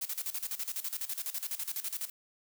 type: noise with tremolo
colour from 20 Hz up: blue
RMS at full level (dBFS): -35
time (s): 0.01-2.1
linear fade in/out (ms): 10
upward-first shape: square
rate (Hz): 12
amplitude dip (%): 80
effects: none